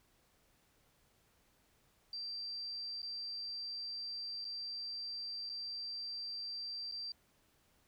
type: tone with dropouts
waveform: sine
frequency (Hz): 4699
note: D8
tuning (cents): 0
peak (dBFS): -40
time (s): 2.13-7.12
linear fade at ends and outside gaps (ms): 2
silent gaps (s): 3.019-3.029 / 4.445-4.45 / 5.493-5.497 / 6.914-6.921
effects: pink hiss -72 dBFS RMS until 7.87 s